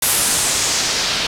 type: noise with low-pass filter sweep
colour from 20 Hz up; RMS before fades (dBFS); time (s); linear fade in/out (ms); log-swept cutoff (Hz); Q
white; -18; 0.02-1.27; 5; 12000 to 4100; 1.6
effects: none